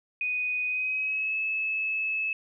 sine tone with pitch glide, 2489 to 2598 Hz, D#7 to E7, 0 to -26 cents, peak -26 dBFS, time 0.21-2.33 s, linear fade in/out 2 ms, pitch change +74 cents, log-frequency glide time 0.66-1.37 s, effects none

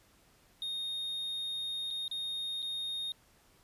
triangle tone with dropouts, 3700 Hz, A#7, 14 cents flat, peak -33 dBFS, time 0.62-3.12 s, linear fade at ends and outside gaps 1 ms, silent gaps 1.905-1.909 / 2.08-2.113 / 2.621-2.626 s, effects pink hiss -65 dBFS RMS until 3.63 s + resampled to 32000 Hz

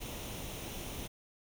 pink noise with comb filter, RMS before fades -42 dBFS, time 0-1.08 s, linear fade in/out 20 ms, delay 0.32 ms, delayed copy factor +0.5, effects none

